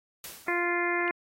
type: noise with exponential decay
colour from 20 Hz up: white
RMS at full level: -38 dBFS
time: 0.24-0.75 s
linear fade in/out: 2 ms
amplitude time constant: 110 ms
type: harmonic tone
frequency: 348.6 Hz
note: F4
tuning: 3 cents flat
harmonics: 1 / 2 / 3 / 4 / 5 / 6 / 7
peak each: -30 / -35 / -34 / -37 / -32 / -31 / -40 dBFS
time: 0.48-1.11 s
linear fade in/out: 2 ms
effects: AAC 48 kbps